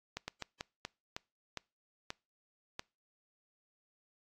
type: slowing click train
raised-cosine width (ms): 0.2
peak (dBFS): -21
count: 9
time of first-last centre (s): 0.17-2.794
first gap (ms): 110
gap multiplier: 1.3
effects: noise-tail reverb RT60 0.3 s tail -25 dB re dry + AAC 64 kbps